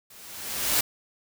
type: noise with level ramp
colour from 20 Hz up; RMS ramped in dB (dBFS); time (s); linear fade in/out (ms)
white; -50 to -21; 0.1-0.81; 5
effects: none